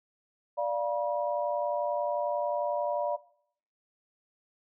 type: chord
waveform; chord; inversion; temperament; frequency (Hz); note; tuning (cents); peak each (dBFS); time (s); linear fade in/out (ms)
sine; B diminished; first; equal with one note detuned; 587.3 / 698.5 / 964.1; D5 / F5 / B5; 0 / 0 / -42; -29 / -33 / -33; 0.57-3.17; 20
effects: noise-tail reverb RT60 0.6 s tail -18 dB re dry